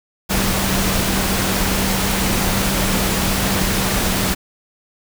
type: tone in noise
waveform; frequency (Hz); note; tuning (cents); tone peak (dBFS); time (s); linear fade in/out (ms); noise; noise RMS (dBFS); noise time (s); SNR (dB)
sine; 192.9; G3; -28; -23; 0.29-4.35; 20; pink; -19; 0.29-4.35; -7
effects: none